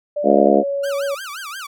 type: tone with pitch glide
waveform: sine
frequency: 587 to 559.8 Hz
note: D5 to C#5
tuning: -1 to +17 cents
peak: -19 dBFS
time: 0.16-1.15 s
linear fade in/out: 10 ms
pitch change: -82 cents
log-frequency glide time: 0.44-0.55 s
type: harmonic tone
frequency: 70.2 Hz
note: C#2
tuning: 22 cents sharp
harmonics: 3 / 4 / 5 / 6 / 7 / 8 / 9 / 10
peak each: -19 / -19 / -19 / -19 / -19 / -19 / -19 / -19 dBFS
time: 0.23-0.64 s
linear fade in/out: 50 ms
type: tone with vibrato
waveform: sawtooth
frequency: 1351 Hz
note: E6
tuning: 42 cents sharp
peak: -25 dBFS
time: 0.83-1.67 s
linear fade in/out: 10 ms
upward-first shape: sine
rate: 5.7 Hz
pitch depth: 300 cents each way
effects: none